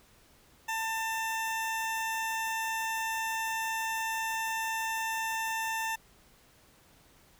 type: tone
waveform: 20% pulse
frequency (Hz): 894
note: A5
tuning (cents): +27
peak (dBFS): -26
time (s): 0.68-5.96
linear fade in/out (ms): 10
effects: pink hiss -61 dBFS RMS until 7.39 s